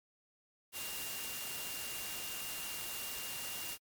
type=tone in noise; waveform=sine; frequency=2794 Hz; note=F7; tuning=in tune; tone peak=-47 dBFS; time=0.72-3.78 s; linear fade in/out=50 ms; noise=white; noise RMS=-42 dBFS; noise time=0.72-3.78 s; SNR=-8 dB; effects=MP3 96 kbps